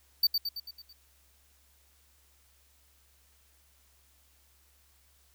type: tone with echo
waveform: square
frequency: 4599 Hz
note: D8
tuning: 37 cents flat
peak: -21 dBFS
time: 0.23-0.27 s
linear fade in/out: 5 ms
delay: 110 ms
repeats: 6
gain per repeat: -5 dB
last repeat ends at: 0.93 s
effects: added 68 Hz sine -66 dBFS peak until 5.34 s + white hiss -66 dBFS RMS until 5.34 s